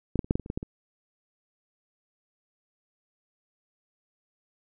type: clicks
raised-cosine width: 3 ms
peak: -14 / -10 / -30 / -8 / -13 / -24 / -27 / -17 / -16 / -22 dBFS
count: 10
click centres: 0.157 / 0.192 / 0.245 / 0.309 / 0.355 / 0.397 / 0.461 / 0.501 / 0.575 / 0.629 s
effects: none